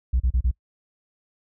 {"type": "tone bursts", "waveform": "sine", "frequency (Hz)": 61.74, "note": "B1", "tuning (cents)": 0, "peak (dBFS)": -15, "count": 4, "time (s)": [0.13, 0.512], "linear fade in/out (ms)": 10, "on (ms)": 70, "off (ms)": 34, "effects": ["noise-tail reverb RT60 0.1 s tail -25 dB re dry", "tanh soft clip ceiling -15 dBFS"]}